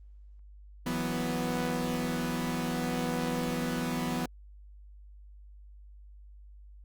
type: chord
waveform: sawtooth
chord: E suspended second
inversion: none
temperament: equal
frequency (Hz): 164.81 / 185 / 246.9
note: E3 / F#3 / B3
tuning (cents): 0 / 0 / 0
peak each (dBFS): -31 / -33 / -28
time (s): 0.86-4.26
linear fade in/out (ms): 5
effects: added 50 Hz sine -48 dBFS peak until 6.84 s + Opus 24 kbps